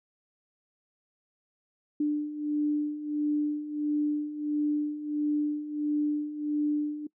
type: beating tone pair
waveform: sine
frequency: 296.1 / 297.6 Hz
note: D4 / D4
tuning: +14 / +23 cents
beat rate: 1.5 Hz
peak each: -32 / -27 dBFS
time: 2-7.07 s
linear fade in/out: 5 ms
effects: noise-tail reverb RT60 0.1 s tail -22 dB re dry